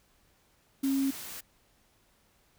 sine tone in noise, 271.4 Hz, C#4, 36 cents flat, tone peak -25 dBFS, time 0.83-1.11 s, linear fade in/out 10 ms, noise white, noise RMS -42 dBFS, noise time 0.83-1.41 s, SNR +14 dB, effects pink hiss -67 dBFS RMS until 2.58 s

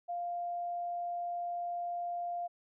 sine tone, 698.5 Hz, F5, in tune, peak -34 dBFS, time 0.08-2.48 s, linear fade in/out 20 ms, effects none

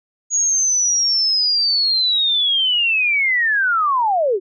sine linear sweep, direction down, 6730 to 351 Hz, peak -14 dBFS, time 0.3-4.4 s, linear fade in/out 50 ms, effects none

